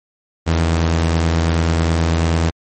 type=tone pair together; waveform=sawtooth; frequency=82.7 / 156.12 Hz; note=E2 / D#3; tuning=+6 / +6 cents; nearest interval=major seventh; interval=1100 cents; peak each=-10 / -21 dBFS; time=0.46-2.51 s; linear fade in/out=20 ms; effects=MP3 32 kbps